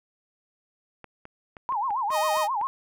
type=clicks; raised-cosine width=0.5 ms; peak=-27 dBFS; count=8; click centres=1.043 / 1.254 / 1.568 / 1.723 / 1.906 / 2.104 / 2.371 / 2.613 s
type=tone with vibrato; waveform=sine; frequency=933 Hz; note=A#5; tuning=1 cent sharp; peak=-24 dBFS; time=1.69-2.67 s; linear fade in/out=0 ms; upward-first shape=sine; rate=7.5 Hz; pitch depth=260 cents each way
type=tone; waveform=sawtooth; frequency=622.3 Hz; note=D#5; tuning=in tune; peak=-21 dBFS; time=2.1-2.48 s; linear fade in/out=50 ms
effects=none